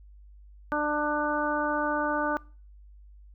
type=harmonic tone; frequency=297.5 Hz; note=D4; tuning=22 cents sharp; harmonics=1 / 2 / 3 / 4 / 5; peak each=-31 / -31 / -31 / -31 / -31 dBFS; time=0.72-2.37 s; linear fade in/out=0 ms; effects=noise-tail reverb RT60 0.4 s tail -23 dB re dry + added 50 Hz sine -48 dBFS peak until 3.34 s